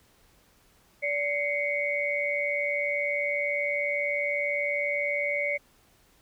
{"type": "tone cluster", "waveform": "sine", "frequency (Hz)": [579, 2083, 2223], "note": ["D5", "C7", "C#7"], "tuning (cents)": [-25, -8, 4], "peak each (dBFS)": [-30, -31, -29], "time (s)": [1.02, 5.58], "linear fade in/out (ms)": 20, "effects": ["pink hiss -62 dBFS RMS until 6.21 s"]}